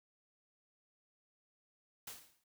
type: noise with exponential decay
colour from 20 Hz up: white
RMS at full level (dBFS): -44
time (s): 2.07-2.44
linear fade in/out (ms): 5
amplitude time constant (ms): 80
effects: none